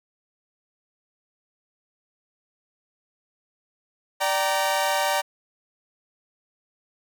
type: chord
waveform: sawtooth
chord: G minor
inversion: second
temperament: equal with one note detuned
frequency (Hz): 587.3 / 771 / 932.3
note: D5 / G5 / Bb5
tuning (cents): 0 / -29 / 0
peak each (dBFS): -22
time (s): 4.2-5.22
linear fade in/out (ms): 20
effects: none